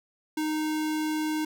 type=tone; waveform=square; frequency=309.2 Hz; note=D#4; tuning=11 cents flat; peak=-27 dBFS; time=0.37-1.45 s; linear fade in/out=5 ms; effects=none